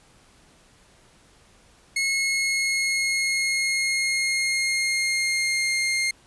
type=tone with pitch glide; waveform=sawtooth; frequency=2174 to 2122 Hz; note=C#7 to C7; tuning=-34 to +24 cents; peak=-18 dBFS; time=1.96-6.11 s; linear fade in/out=5 ms; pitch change=-42 cents; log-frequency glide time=2.09-5.71 s; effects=pink hiss -56 dBFS RMS until 6.26 s + resampled to 24000 Hz